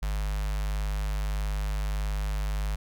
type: tone with notch filter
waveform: square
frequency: 50.8 Hz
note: G#1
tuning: 38 cents flat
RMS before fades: -29 dBFS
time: 0.02-2.76 s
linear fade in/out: 10 ms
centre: 310 Hz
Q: 0.53
effects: none